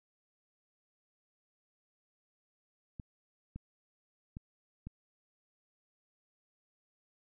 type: clicks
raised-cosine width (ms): 5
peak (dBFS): -30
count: 4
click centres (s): 2.998 / 3.56 / 4.369 / 4.87
effects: none